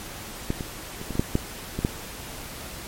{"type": "clicks", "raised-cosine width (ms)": 3, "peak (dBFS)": [-11, -18, -23, -17, -18, -7, -7, -14, -8], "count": 9, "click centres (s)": [0.504, 0.608, 1.015, 1.107, 1.154, 1.195, 1.354, 1.79, 1.849], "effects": ["pink hiss -38 dBFS RMS until 2.87 s", "MP3 64 kbps"]}